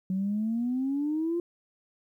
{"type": "exponential sweep", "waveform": "sine", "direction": "up", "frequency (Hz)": [185, 349.2], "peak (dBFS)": -25, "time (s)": [0.1, 1.4], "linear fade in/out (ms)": 2, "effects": ["tanh soft clip ceiling -21 dBFS", "11-bit"]}